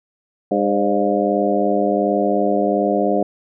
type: harmonic tone with a mistuned harmonic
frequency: 101.3 Hz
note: G#2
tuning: 43 cents flat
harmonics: 2 / 3 / 4 / 5 / 6 / 7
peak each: -22 / -22 / -22 / -22 / -22 / -22 dBFS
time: 0.51-3.23 s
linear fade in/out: 5 ms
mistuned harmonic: 5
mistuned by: +62 cents
effects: none